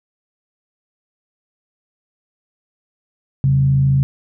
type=tone with frequency modulation; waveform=sine; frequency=136.1 Hz; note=C#3; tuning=31 cents flat; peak=-11 dBFS; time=3.44-4.03 s; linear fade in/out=0 ms; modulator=53.8 Hz; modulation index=0.37; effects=none